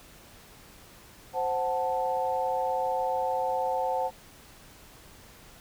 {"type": "chord", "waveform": "sine", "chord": "F# diminished", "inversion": "second", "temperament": "equal", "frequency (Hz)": [523.3, 740, 880], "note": ["C5", "F#5", "A5"], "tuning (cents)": [0, 0, 0], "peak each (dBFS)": -30, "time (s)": [1.33, 4.11], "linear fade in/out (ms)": 50, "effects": ["pink hiss -52 dBFS RMS until 5.6 s"]}